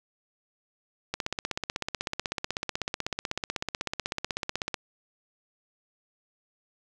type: click train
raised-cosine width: 0.2 ms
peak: -12 dBFS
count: 59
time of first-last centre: 1.14-4.742 s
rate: 16.1 Hz
effects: none